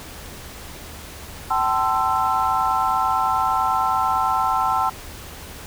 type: tone cluster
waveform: sine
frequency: 769 / 878 / 1038 / 1331 Hz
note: G5 / A5 / C6 / E6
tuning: -33 / -4 / -14 / +16 cents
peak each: -23 dBFS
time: 1.5-4.9 s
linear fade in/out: 10 ms
effects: added 75 Hz sine -43 dBFS peak until 5.66 s + pink hiss -38 dBFS RMS until 5.66 s